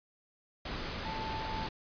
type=tone in noise; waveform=sine; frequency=880 Hz; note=A5; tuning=in tune; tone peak=-38 dBFS; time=1.05-1.67 s; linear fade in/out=5 ms; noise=pink; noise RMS=-38 dBFS; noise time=0.65-1.69 s; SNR=-3 dB; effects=resampled to 11025 Hz